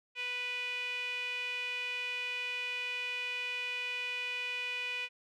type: tone with band-pass filter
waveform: sawtooth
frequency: 493.9 Hz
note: B4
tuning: in tune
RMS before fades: -37 dBFS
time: 0.15-5.09 s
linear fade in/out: 50 ms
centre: 2600 Hz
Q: 8.5
effects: none